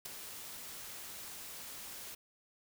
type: noise with ADSR envelope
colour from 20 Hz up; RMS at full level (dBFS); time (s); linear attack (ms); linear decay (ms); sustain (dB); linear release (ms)
white; -39; 0.05-2.15; 10; 3; -8; 8
effects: none